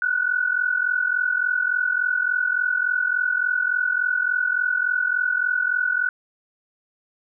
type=tone pair together; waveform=sine; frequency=1456.5 / 1500 Hz; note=F#6 / F#6; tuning=-28 / +23 cents; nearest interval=minor second; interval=51 cents; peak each=-22 dBFS; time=0.02-6.09 s; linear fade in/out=2 ms; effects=none